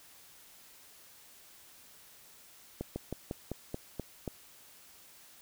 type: slowing click train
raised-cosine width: 2 ms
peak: -22 dBFS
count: 8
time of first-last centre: 2.81-4.277 s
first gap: 150 ms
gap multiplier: 1.11
effects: white hiss -57 dBFS RMS until 5.41 s